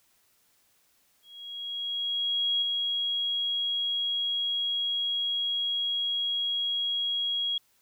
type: tone with ADSR envelope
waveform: sine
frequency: 3300 Hz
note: G#7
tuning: 12 cents flat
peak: -23 dBFS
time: 1.22-7.58 s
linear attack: 1400 ms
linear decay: 6 ms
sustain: -3 dB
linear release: 4 ms
effects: white hiss -67 dBFS RMS until 7.81 s